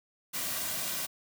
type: noise with comb filter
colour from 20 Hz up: white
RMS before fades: -34 dBFS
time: 0.33-1.07 s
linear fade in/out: 20 ms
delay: 2.3 ms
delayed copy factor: -0.5
effects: none